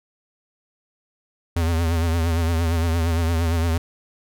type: tone with vibrato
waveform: square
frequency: 83.1 Hz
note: E2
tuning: 15 cents sharp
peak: -19 dBFS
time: 1.56-3.78 s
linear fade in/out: 5 ms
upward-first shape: triangle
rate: 8.7 Hz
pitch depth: 75 cents each way
effects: none